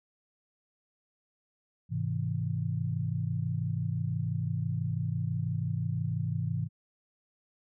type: chord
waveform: sine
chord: Ab augmented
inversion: none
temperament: just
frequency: 103.83 / 129.78 / 162.23 Hz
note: Ab2 / C3 / E3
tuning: 0 / -14 / -27 cents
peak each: -33 dBFS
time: 1.89-6.69 s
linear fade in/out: 50 ms
effects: none